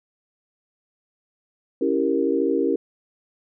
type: chord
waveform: sine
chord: C# diminished seventh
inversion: none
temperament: equal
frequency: 277.2 / 329.6 / 392 / 466.2 Hz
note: C#4 / E4 / G4 / Bb4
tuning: 0 / 0 / 0 / 0 cents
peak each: -24 dBFS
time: 1.81-2.76 s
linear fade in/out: 5 ms
effects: none